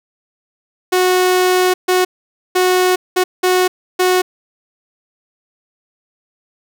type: tone bursts at uneven times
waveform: sawtooth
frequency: 366.6 Hz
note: F#4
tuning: 16 cents flat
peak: -7 dBFS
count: 6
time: 0.92-1.74 / 1.88-2.05 / 2.55-2.96 / 3.16-3.24 / 3.43-3.68 / 3.99-4.22 s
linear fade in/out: 10 ms
effects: none